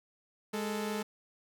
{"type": "tone pair together", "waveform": "sawtooth", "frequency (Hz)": [207.7, 440], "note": ["G#3", "A4"], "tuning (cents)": [0, 0], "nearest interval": "octave + minor second", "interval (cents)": 1300, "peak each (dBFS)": [-31, -33], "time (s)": [0.53, 1.03], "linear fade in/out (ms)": 10, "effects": []}